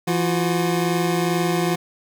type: tone pair together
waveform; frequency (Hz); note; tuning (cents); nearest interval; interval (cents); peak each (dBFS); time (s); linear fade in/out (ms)
25% pulse; 169.4 / 361.1; E3 / F#4; +48 / -42; octave + minor second; 1310; -17 / -19; 0.07-1.76; 10
effects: none